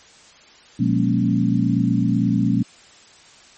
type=tone cluster; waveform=sine; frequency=121.6 / 178.9 / 206.4 / 234.9 / 276.9 Hz; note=B2 / F3 / G#3 / A#3 / C#4; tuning=-26 / +42 / -10 / +13 / -2 cents; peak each=-22 dBFS; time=0.79-2.63 s; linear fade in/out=10 ms; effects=white hiss -48 dBFS RMS until 3.57 s + MP3 32 kbps